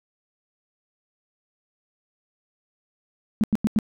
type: tone bursts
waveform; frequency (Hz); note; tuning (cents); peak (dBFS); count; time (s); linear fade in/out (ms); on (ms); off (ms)
sine; 214.9; A3; -41; -16; 4; 3.41-3.788; 0; 27; 90
effects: none